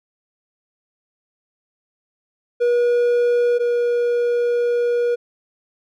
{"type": "tone pair in turn", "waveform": "triangle", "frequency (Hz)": [481.6, 479.5], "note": ["B4", "A#4"], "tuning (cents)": [-44, 49], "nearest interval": "unison", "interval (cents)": 7, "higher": "first", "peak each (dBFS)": [-12, -14], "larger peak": "first", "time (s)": [[2.6, 3.59], [3.59, 5.16]], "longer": "second", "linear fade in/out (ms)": 20, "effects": []}